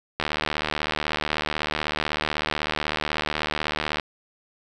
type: click train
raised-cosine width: 0.3 ms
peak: -8 dBFS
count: 290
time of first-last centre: 0.2-3.998 s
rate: 76.1 Hz
effects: none